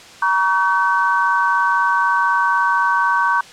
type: tone cluster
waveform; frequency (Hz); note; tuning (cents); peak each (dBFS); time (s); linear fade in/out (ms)
sine; 947 / 1131 / 1528; A#5 / C#6 / G6; +27 / +34 / -45; -18; 0.22-3.41; 5
effects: white hiss -40 dBFS RMS until 3.52 s + low-pass 6000 Hz 12 dB/octave